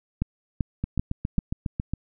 two click trains, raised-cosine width 5 ms, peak -11 / -14 dBFS, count 4 / 9, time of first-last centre 0.22-1.383 / 0.84-1.936 s, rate 2.58 / 7.3 Hz, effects none

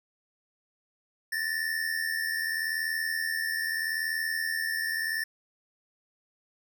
square tone pair together, 1760 / 1840.8 Hz, A6 / A#6, 0 / -22 cents, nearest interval minor second, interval 78 cents, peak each -31 / -33 dBFS, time 1.32-5.24 s, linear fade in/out 5 ms, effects none

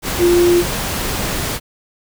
sine tone in noise, 349.2 Hz, F4, in tune, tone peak -9 dBFS, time 0.18-0.64 s, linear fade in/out 50 ms, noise pink, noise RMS -21 dBFS, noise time 0.02-1.6 s, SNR +9 dB, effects none

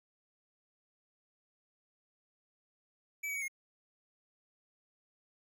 square tone with pitch steps, 2302 / 2267 / 2245 / 2149 Hz, D7 / C#7 / C#7 / C7, -35 / +38 / +21 / +46 cents, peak -36 dBFS, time 3.23-3.482 s, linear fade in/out 10 ms, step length 63 ms, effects none

